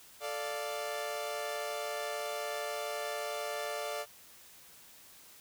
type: chord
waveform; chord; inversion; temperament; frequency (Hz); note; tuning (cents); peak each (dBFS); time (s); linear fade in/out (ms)
sawtooth; D minor; second; equal; 440 / 587.3 / 698.5; A4 / D5 / F5; 0 / 0 / 0; -38 / -34 / -37; 0.2-4.06; 50
effects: white hiss -56 dBFS RMS until 5.4 s